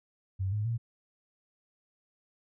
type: tone with pitch steps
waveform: sine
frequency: 95.5 / 105.35 / 116.22 Hz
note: G2 / G#2 / A#2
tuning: -45 / +25 / -5 cents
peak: -28 dBFS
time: 0.39-0.78 s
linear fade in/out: 20 ms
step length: 130 ms
effects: none